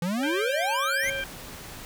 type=exponential sweep; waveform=square; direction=up; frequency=164.81 to 2217 Hz; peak=-26 dBFS; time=0.02-1.1 s; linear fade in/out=2 ms
type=tone with pitch glide; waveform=triangle; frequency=554.4 to 548 Hz; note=C#5 to C#5; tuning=0 to -20 cents; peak=-31 dBFS; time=0.17-1.24 s; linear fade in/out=50 ms; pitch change=-20 cents; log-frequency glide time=0.6-0.92 s
type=harmonic tone; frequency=788 Hz; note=G5; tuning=9 cents sharp; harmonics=2 / 3 / 4; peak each=-31 / -35 / -37 dBFS; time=0.23-1.24 s; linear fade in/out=2 ms
type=noise; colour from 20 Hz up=pink; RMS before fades=-41 dBFS; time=1.03-1.85 s; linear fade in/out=0 ms
effects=none